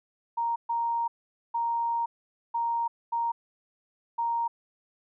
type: tone bursts at uneven times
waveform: sine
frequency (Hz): 932.3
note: A#5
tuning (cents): 0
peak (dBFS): -25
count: 6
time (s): 0.37-0.56 / 0.69-1.08 / 1.54-2.06 / 2.54-2.88 / 3.12-3.32 / 4.18-4.48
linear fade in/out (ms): 10
effects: none